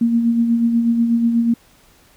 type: tone with tremolo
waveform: sine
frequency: 232.9 Hz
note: A#3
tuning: 1 cent flat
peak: -11 dBFS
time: 0.01-1.54 s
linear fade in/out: 5 ms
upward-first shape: sine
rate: 8.2 Hz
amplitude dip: 45%
effects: pink hiss -52 dBFS RMS until 2.16 s